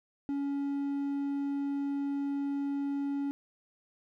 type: tone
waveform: triangle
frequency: 280.9 Hz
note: C#4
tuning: 23 cents sharp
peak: -28 dBFS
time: 0.29-3.31 s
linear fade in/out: 0 ms
effects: none